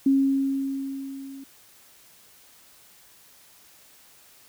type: tone with level ramp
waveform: sine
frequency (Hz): 272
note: C#4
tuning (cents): -33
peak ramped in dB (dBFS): -15 to -38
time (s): 0.06-1.44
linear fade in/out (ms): 5
effects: white hiss -54 dBFS RMS until 4.48 s